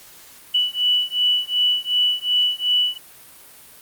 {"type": "beating tone pair", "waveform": "sine", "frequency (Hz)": [2960, 2962.7], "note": ["F#7", "F#7"], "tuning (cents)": [0, 2], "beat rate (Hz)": 2.7, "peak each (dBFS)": -20, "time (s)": [0.54, 2.98], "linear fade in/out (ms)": 10, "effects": ["white hiss -45 dBFS RMS until 3.81 s", "Opus 48 kbps"]}